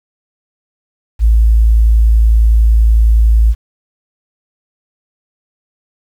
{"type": "tone", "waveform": "sine", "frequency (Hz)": 55.4, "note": "A1", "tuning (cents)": 13, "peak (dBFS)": -5, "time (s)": [1.19, 3.55], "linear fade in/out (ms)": 50, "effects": ["7-bit"]}